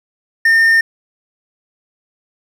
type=tone; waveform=triangle; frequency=1816 Hz; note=A#6; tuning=46 cents flat; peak=-6 dBFS; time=0.45-0.81 s; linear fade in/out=5 ms; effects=none